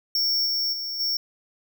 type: tone with level steps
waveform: square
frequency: 5470 Hz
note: F8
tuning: 37 cents flat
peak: -21 / -23 / -29 / -23 dBFS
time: 0.15-1.17 s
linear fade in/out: 2 ms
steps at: 0.45 / 0.72 / 0.99 s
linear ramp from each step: 20 ms
effects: none